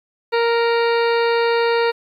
harmonic tone with a mistuned harmonic, 466.2 Hz, A#4, in tune, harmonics 1 / 2 / 3 / 4 / 5 / 6 / 8 / 9 / 10, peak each -16 / -22 / -26 / -28 / -30 / -32 / -34 / -35 / -36 dBFS, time 0.32-1.92 s, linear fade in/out 20 ms, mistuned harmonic 10, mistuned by -31 cents, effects 9-bit

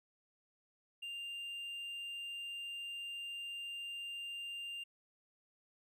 triangle tone, 2794 Hz, F7, in tune, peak -40 dBFS, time 1.02-4.84 s, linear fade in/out 10 ms, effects none

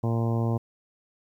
harmonic tone, 115.4 Hz, A#2, 17 cents flat, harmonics 1 / 2 / 3 / 4 / 5 / 6 / 7 / 8 / 9, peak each -24 / -30 / -34 / -36 / -38 / -40 / -41 / -42 / -43 dBFS, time 0.03-0.58 s, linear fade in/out 10 ms, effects 10-bit

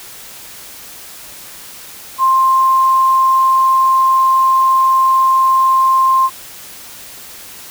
sine tone, 1054 Hz, C6, 12 cents sharp, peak -8 dBFS, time 2.18-6.3 s, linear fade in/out 50 ms, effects white hiss -34 dBFS RMS until 7.7 s

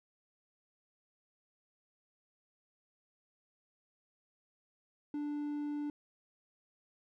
triangle tone, 293.7 Hz, D4, in tune, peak -33 dBFS, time 5.14-5.9 s, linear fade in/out 2 ms, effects none

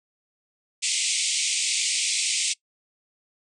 white band-pass noise, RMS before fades -25 dBFS, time 0.82-2.54 s, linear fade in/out 20 ms, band 2100 to 9000 Hz, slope 96 dB/octave, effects noise-tail reverb RT60 0.1 s tail -22 dB re dry

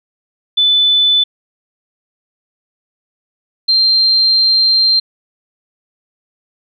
sine tone pair in turn, 3500 / 4163 Hz, A7 / C8, -10 / -10 cents, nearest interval minor third, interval 300 cents, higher second, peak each -8 dBFS, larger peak neither, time 0.57-1.24 / 3.68-5 s, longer second, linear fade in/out 10 ms, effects none

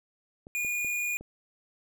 clicks, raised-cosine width 2 ms, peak -32 dBFS, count 4, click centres 0.469 / 0.648 / 0.847 / 1.21 s
square tone, 2438 Hz, D#7, 36 cents flat, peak -29 dBFS, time 0.55-1.17 s, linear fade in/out 0 ms
effects none

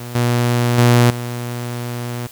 sawtooth tone with level steps, 120.6 Hz, B2, 41 cents flat, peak -24 / -10 / -5 / -19 dBFS, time 0-2.27 s, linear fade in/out 5 ms, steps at 0.15 / 0.78 / 1.1 s, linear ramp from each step 5 ms, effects white hiss -41 dBFS RMS until 2.31 s

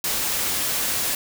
white noise, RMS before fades -24 dBFS, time 0.04-1.15 s, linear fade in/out 2 ms, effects none

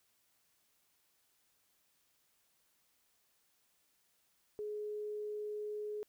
sine tone, 420.7 Hz, G#4, 22 cents sharp, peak -38 dBFS, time 4.59-6.03 s, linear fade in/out 0 ms, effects white hiss -75 dBFS RMS until 6.08 s

